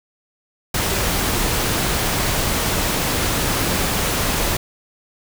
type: noise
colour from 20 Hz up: pink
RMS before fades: -20 dBFS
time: 0.74-4.57 s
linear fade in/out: 5 ms
effects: none